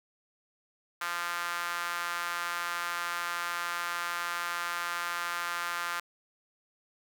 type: tone with high-pass filter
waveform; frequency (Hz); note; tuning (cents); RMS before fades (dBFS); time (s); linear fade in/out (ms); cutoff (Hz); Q
sawtooth; 173.2; F3; -14; -34; 1.01-6; 5; 1300; 2.7
effects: none